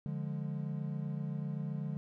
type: chord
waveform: triangle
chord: D diminished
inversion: none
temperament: equal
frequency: 146.83 / 174.61 / 207.7 Hz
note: D3 / F3 / Ab3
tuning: 0 / 0 / 0 cents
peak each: -35 / -39 / -40 dBFS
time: 0.06-1.97 s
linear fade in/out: 0 ms
effects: none